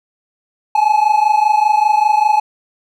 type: tone pair together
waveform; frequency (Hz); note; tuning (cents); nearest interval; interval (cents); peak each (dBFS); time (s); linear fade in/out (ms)
triangle; 837.9 / 863; G#5 / A5; +15 / -34; minor second; 51; -11; 0.75-2.4; 5
effects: none